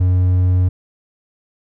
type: tone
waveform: triangle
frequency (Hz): 91.1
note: F#2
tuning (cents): -26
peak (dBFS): -9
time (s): 0-0.69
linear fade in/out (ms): 10
effects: none